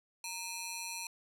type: ring-modulated tone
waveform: 10% pulse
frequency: 1679 Hz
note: G#6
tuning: 18 cents sharp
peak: -27 dBFS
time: 0.24-1.07 s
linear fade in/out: 2 ms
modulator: 749 Hz
effects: none